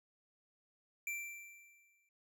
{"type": "tone with exponential decay", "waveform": "square", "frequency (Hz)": 2349, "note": "D7", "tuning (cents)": 0, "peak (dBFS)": -37, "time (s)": [1.07, 2.09], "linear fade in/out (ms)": 2, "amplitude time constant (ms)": 220, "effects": []}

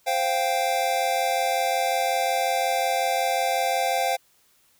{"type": "chord", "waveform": "square", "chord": "C suspended fourth", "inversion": "none", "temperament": "equal", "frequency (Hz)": [523.3, 698.5, 784], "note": ["C5", "F5", "G5"], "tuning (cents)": [0, 0, 0], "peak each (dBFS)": [-29, -26, -26], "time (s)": [0.06, 4.17], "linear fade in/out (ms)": 20, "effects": ["white hiss -62 dBFS RMS until 4.79 s"]}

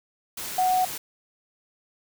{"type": "tone in noise", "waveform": "sine", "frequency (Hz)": 739, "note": "F#5", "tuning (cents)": -2, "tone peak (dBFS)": -19, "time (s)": [0.58, 0.85], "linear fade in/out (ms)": 5, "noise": "white", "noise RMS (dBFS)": -34, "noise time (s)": [0.37, 0.98], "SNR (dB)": 12, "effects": []}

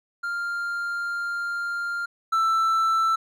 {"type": "tone pair in turn", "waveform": "triangle", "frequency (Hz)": [1396.9, 1328.9], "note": ["F6", "E6"], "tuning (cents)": [0, 14], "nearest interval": "minor second", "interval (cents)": 86, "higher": "first", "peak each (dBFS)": [-24, -17], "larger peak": "second", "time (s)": [[0.23, 2.06], [2.32, 3.16]], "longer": "first", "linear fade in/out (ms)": 10, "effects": []}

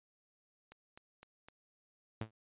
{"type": "click train", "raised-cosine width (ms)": 0.3, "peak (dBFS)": -37, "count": 4, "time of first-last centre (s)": [0.72, 1.485], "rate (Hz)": 3.92}
{"type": "tone with exponential decay", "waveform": "sawtooth", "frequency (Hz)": 110, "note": "A2", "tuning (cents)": 0, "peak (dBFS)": -31, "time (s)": [2.21, 2.31], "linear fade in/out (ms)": 5, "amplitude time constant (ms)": 21}
{"effects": ["resampled to 8000 Hz"]}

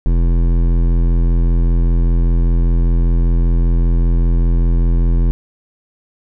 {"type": "tone with hard clipping", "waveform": "sine", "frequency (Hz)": 42.55, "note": "F1", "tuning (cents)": -44, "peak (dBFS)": -12, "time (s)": [0.06, 5.31], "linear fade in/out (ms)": 0, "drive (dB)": 14, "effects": []}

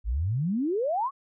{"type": "exponential sweep", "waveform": "sine", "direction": "up", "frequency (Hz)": [49, 1157], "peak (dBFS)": -24, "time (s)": [0.04, 1.11], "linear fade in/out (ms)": 50, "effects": []}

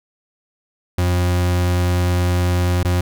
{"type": "tone with dropouts", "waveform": "40% pulse", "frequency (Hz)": 89, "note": "F2", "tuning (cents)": 33, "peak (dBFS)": -14, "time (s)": [0.98, 3.01], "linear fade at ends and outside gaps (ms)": 5, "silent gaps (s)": [2.831, 2.848], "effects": []}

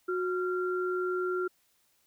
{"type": "tone pair together", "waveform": "sine", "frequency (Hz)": [365.2, 1379], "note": ["F#4", "F6"], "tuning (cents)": [-23, -22], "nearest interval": "octave + major seventh", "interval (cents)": 2301, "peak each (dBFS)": [-29, -34], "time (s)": [0.08, 1.48], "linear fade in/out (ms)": 10, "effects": ["white hiss -70 dBFS RMS until 2.06 s"]}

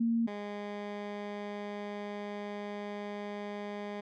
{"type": "tone pair in turn", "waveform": ["sine", "15% pulse"], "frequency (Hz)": [230.7, 205.5], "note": ["A#3", "G#3"], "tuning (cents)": [-18, -18], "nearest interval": "major second", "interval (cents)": 200, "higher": "first", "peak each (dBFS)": [-26, -31], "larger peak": "first", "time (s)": [[0, 0.27], [0.27, 4.01]], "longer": "second", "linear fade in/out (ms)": 10, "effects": ["low-pass 3000 Hz 12 dB/octave"]}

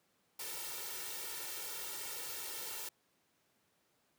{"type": "noise with comb filter", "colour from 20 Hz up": "white", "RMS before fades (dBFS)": -43, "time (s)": [0.39, 2.89], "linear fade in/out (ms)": 5, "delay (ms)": 2.2, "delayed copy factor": 1, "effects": ["pink hiss -75 dBFS RMS until 4.18 s", "high-pass 150 Hz 12 dB/octave"]}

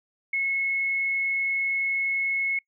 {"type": "tone with frequency modulation", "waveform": "sine", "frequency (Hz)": 2184, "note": "C#7", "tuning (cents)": -26, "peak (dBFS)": -23, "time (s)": [0.33, 2.59], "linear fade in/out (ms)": 5, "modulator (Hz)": 28.8, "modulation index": 0.3, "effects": ["noise-tail reverb RT60 0.1 s tail -24 dB re dry"]}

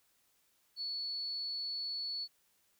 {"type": "tone", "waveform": "sine", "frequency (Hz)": 4422, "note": "C#8", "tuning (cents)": -5, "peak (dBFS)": -36, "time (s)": [0.76, 2.28], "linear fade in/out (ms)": 50, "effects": ["white hiss -73 dBFS RMS until 2.79 s"]}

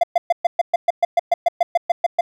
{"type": "tone bursts", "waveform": "triangle", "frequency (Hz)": 690, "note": "F5", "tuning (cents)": -21, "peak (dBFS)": -9, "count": 16, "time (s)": [0.01, 2.21], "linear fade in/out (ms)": 5, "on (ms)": 25, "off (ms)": 120, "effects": []}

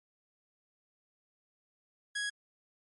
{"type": "tone", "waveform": "sawtooth", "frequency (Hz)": 1661.2, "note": "G#6", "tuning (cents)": 0, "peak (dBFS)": -29, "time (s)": [2.15, 2.3], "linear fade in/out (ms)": 10, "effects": ["MP3 48 kbps"]}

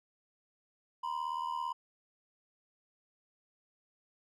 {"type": "ring-modulated tone", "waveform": "triangle", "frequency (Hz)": 987.8, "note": "B5", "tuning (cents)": 0, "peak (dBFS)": -29, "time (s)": [1.03, 1.73], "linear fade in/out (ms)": 10, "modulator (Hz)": 38.9, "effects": []}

